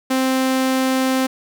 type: tone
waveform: sawtooth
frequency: 261.6 Hz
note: C4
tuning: in tune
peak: -12 dBFS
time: 0.1-1.27 s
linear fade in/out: 10 ms
effects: none